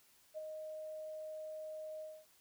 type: tone with ADSR envelope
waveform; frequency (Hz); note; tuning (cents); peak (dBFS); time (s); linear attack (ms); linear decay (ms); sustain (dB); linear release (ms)
sine; 622.3; D#5; 0; -39; 0.34-2.26; 37; 15; -4; 250
effects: white hiss -68 dBFS RMS until 2.4 s